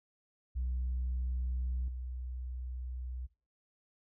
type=tone with level steps; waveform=sine; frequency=62.6 Hz; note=B1; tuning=24 cents sharp; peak=-30 / -37 dBFS; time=0.55-3.27 s; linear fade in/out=20 ms; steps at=1.88 s; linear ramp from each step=2 ms; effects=noise-tail reverb RT60 0.4 s tail -22 dB re dry + tanh soft clip ceiling -29 dBFS